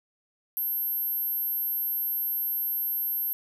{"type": "tone", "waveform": "sine", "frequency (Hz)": 12740, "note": "G9", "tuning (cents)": 27, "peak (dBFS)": -26, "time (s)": [0.57, 3.33], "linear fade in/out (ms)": 0, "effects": []}